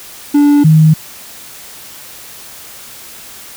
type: tone pair in turn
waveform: triangle / sine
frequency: 290 / 156.76 Hz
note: D4 / D#3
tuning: -22 / +13 cents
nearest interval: major seventh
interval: 1065 cents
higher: first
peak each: -3 dBFS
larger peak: neither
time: 0.34-0.64 / 0.64-0.94 s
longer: neither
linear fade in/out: 10 ms
effects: white hiss -33 dBFS RMS until 3.56 s